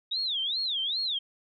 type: tone with vibrato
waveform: sine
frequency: 3657 Hz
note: A#7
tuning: 34 cents flat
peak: -27 dBFS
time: 0.11-1.19 s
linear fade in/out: 10 ms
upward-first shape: sine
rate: 2.5 Hz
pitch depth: 280 cents each way
effects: none